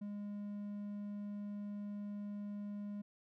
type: tone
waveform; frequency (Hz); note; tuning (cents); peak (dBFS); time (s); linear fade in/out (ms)
triangle; 205.1; G#3; -21; -39; 0.01-3.02; 10
effects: none